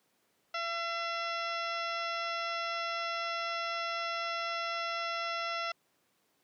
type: harmonic tone with a mistuned harmonic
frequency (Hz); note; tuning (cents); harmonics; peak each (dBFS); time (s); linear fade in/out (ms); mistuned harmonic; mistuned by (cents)
676; E5; +43; 1 / 2 / 3 / 4 / 5 / 6 / 7 / 8 / 9; -39 / -36 / -41 / -42 / -45 / -48 / -54 / -45 / -58; 0.54-5.72; 5; 8; -30
effects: pink hiss -73 dBFS RMS until 6.43 s + high-pass 200 Hz 12 dB/octave